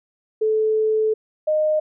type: tone pair in turn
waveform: sine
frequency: 435.2 / 615.5 Hz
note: A4 / D#5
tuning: -19 / -19 cents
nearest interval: tritone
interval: 600 cents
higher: second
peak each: -16 dBFS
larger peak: neither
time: 0.41-1.14 / 1.47-1.8 s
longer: first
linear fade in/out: 10 ms
effects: none